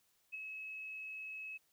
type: tone with ADSR envelope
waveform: sine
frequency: 2576 Hz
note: E7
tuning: 41 cents flat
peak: -39 dBFS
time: 0.32-1.58 s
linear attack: 24 ms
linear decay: 14 ms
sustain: -4 dB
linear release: 17 ms
effects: white hiss -75 dBFS RMS until 1.72 s